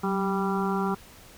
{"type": "harmonic tone with a mistuned harmonic", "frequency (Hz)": 196, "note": "G3", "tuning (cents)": 0, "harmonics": [1, 2, 4, 5, 6, 7], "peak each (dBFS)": [-27, -30, -33, -34, -35, -35], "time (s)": [0.03, 0.95], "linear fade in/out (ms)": 10, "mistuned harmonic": 1, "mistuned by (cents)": -55, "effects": ["pink hiss -50 dBFS RMS until 1.37 s"]}